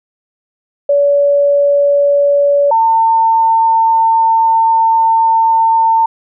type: tone pair in turn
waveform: sine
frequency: 570 / 901.9 Hz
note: C#5 / A5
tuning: +48 / +43 cents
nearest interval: minor sixth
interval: 795 cents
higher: second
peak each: -7 dBFS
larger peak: neither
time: 0.89-2.71 / 2.71-6.06 s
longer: second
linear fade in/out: 5 ms
effects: none